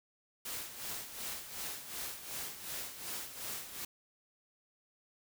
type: noise with tremolo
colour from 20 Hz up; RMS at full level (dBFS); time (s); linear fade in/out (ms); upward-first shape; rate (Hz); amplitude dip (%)
white; -40; 0.45-3.85; 5; sine; 2.7; 65
effects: none